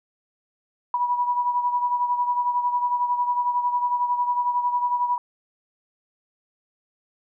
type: beating tone pair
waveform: sine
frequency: 974 / 985 Hz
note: B5 / B5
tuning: -24 / -5 cents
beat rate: 11 Hz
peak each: -21 / -28 dBFS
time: 0.94-5.18 s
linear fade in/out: 2 ms
effects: none